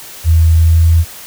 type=tone with pitch glide; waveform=sine; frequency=81.5 to 82.59 Hz; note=E2 to E2; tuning=-19 to +4 cents; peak=-5 dBFS; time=0.24-1.05 s; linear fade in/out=50 ms; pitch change=+23 cents; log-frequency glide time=0.6-0.89 s; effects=white hiss -32 dBFS RMS until 1.26 s